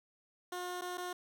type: tone with dropouts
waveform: 15% pulse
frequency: 358.7 Hz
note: F4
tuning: 46 cents sharp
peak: -32 dBFS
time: 0.52-1.13 s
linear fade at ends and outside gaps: 5 ms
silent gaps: 0.812-0.818 / 0.974-0.979 s
effects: none